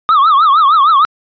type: tone with vibrato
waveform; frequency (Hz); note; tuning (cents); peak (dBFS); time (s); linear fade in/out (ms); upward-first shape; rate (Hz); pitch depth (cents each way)
triangle; 1200; D6; +37; -4; 0.09-1.05; 0; triangle; 6.5; 210
effects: resampled to 11025 Hz